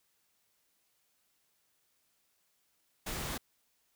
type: noise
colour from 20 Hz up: pink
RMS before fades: -38 dBFS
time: 3.06-3.38 s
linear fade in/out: 10 ms
effects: white hiss -75 dBFS RMS until 3.95 s